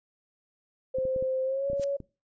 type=tone with pitch glide; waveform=sine; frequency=522 to 559.5 Hz; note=C5 to C#5; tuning=-4 to +16 cents; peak=-26 dBFS; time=0.94-1.97 s; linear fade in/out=10 ms; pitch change=+120 cents; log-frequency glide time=1.44-1.69 s
type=clicks; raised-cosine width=3 ms; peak=-27 dBFS; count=8; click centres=0.985 / 1.053 / 1.162 / 1.225 / 1.7 / 1.732 / 1.797 / 2.003 s
type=noise with exponential growth; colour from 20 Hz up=blue; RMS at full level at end=-34 dBFS; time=1.76-1.84 s; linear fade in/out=0 ms; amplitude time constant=17 ms
effects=noise-tail reverb RT60 0.3 s tail -22 dB re dry + resampled to 16000 Hz